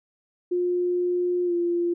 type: tone with pitch glide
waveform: sine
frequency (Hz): 355.9 to 346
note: F4 to F4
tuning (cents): +33 to -16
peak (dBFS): -21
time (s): 0.51-1.94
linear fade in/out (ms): 10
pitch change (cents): -49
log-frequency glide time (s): 1.45-1.53
effects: none